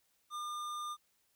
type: tone with hard clipping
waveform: sine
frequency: 1205 Hz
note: D6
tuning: 44 cents sharp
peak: -40 dBFS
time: 0.3-0.97 s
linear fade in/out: 50 ms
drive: 15 dB
effects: white hiss -75 dBFS RMS until 1.35 s